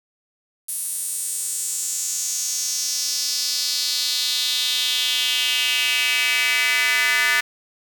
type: tone with high-pass filter sweep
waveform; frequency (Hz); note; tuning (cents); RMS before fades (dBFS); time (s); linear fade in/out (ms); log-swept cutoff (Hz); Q
square; 135; C#3; -45; -22; 0.68-7.41; 10; 10000 to 1800; 3.6
effects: 7-bit